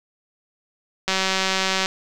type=click train; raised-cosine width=0.2 ms; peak=-4 dBFS; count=149; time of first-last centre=1.08-1.859 s; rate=190 Hz; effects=none